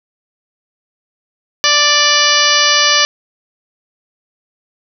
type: harmonic tone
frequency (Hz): 587.3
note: D5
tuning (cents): 0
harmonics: 1 / 2 / 3 / 4 / 5 / 6 / 7 / 8 / 9 / 10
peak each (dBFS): -22 / -17 / -16 / -19 / -16 / -20 / -20 / -16 / -20 / -18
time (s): 1.64-3.05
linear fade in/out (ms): 0
effects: none